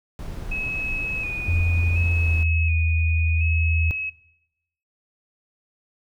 brown noise, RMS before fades -32 dBFS, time 0.19-2.43 s, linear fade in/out 0 ms
sine tone with vibrato, 2520 Hz, D#7, 21 cents sharp, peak -26 dBFS, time 0.51-4.1 s, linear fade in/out 10 ms, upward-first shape square, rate 0.69 Hz, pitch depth 33 cents each way
sine tone with pitch glide, 84.8 to 80.69 Hz, E2 to E2, +50 to -36 cents, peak -18 dBFS, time 1.48-3.91 s, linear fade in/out 0 ms, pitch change -86 cents, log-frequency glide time 2.11-2.33 s
effects noise-tail reverb RT60 0.9 s tail -20 dB re dry

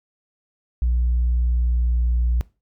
sine tone with pitch glide, 60.1 to 59.58 Hz, B1 to A#1, -46 to +38 cents, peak -15 dBFS, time 0.82-2.41 s, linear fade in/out 0 ms, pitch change -16 cents, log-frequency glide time 1.3-2.12 s, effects noise-tail reverb RT60 0.3 s tail -22 dB re dry + tanh soft clip ceiling -14 dBFS

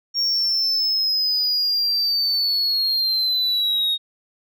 sine linear sweep, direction down, 5560 to 3729 Hz, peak -15 dBFS, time 0.14-3.98 s, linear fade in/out 50 ms, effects tanh soft clip ceiling -17 dBFS

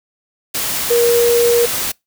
sine tone in noise, 473.7 Hz, A#4, 28 cents sharp, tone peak -10 dBFS, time 0.9-1.66 s, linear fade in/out 10 ms, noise white, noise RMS -20 dBFS, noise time 0.54-1.92 s, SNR +7 dB, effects noise-tail reverb RT60 0.2 s tail -26 dB re dry

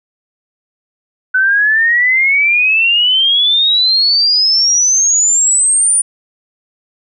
sine exponential sweep, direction up, 1500 to 9510 Hz, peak -8 dBFS, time 1.34-6.02 s, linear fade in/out 10 ms, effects none

